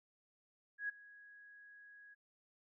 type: tone with ADSR envelope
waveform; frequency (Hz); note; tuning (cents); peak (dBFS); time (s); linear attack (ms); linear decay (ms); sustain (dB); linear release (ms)
sine; 1661.2; G#6; 0; -35; 0.78-2.15; 110; 12; -21; 20
effects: none